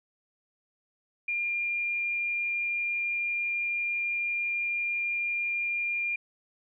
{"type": "tone", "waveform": "sine", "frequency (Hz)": 2402, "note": "D7", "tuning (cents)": 38, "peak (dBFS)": -27, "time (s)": [1.28, 6.16], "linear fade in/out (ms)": 5, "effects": []}